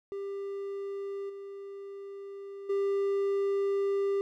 triangle tone with level steps, 396.7 Hz, G4, 21 cents sharp, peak -32 / -38 / -24 dBFS, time 0.12-4.21 s, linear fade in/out 0 ms, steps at 1.29 / 2.69 s, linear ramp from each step 10 ms, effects none

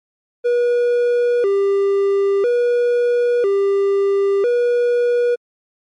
triangle tone with vibrato, 437.7 Hz, A4, 9 cents flat, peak -11 dBFS, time 0.44-5.36 s, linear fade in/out 20 ms, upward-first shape square, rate 0.5 Hz, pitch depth 170 cents each way, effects MP3 48 kbps

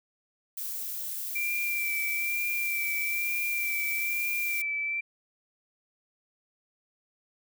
violet noise, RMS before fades -35 dBFS, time 0.57-4.62 s, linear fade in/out 5 ms
sine tone with vibrato, 2349 Hz, D7, in tune, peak -28 dBFS, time 1.35-5.01 s, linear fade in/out 10 ms, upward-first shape sine, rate 1.1 Hz, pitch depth 28 cents each way
effects none

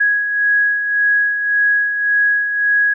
sine beating tone pair, 1661.2 / 1663 Hz, G#6 / G#6, 0 / +2 cents, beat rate 1.8 Hz, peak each -22 / -13 dBFS, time 0-2.94 s, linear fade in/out 10 ms, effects none

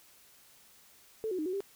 sine tone with pitch steps, 440.2 / 368.6 / 308.5 / 368.5 / 395.1 Hz, A4 / F#4 / D#4 / F#4 / G4, +1 / -7 / -15 / -7 / +14 cents, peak -31 dBFS, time 1.24-1.605 s, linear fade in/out 0 ms, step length 73 ms, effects white hiss -60 dBFS RMS until 1.75 s

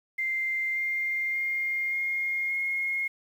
sine tone with pitch steps, 2092 / 2107 / 2121 / 2136 / 2151 Hz, C7 / C7 / C7 / C7 / C7, -1 / +12 / +23 / +35 / +47 cents, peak -26 dBFS, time 0.18-3.08 s, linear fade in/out 10 ms, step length 580 ms, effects 9-bit

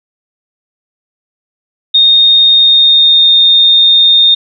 sine tone with pitch glide, 3691 to 3661 Hz, A#7 to A#7, -18 to -32 cents, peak -3 dBFS, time 1.94-4.35 s, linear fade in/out 10 ms, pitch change -14 cents, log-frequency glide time 2.53-3.37 s, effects none

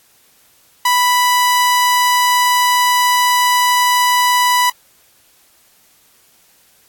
sawtooth tone, 987.8 Hz, B5, in tune, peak -7 dBFS, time 0.85-4.7 s, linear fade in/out 5 ms, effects white hiss -52 dBFS RMS until 6.88 s + AAC 64 kbps

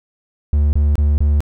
triangle tone bursts, 73.3 Hz, D2, 3 cents flat, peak -9 dBFS, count 4, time 0.53-1.405 s, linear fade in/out 0 ms, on 200 ms, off 25 ms, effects none

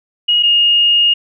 sine tone pair in turn, 2886 / 2850 Hz, F#7 / F7, -44 / +34 cents, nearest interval unison, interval 22 cents, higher first, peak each -9 / -8 dBFS, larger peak second, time 0.28-0.43 / 0.43-1.14 s, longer second, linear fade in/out 10 ms, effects none

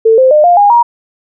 sine tone with pitch steps, 447.6 / 520.1 / 604.4 / 702.4 / 816.2 / 948.4 Hz, A4 / C5 / D5 / F5 / G#5 / A#5, +30 / -10 / +50 / +10 / -30 / +30 cents, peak -3 dBFS, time 0.05-0.83 s, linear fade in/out 10 ms, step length 130 ms, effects none

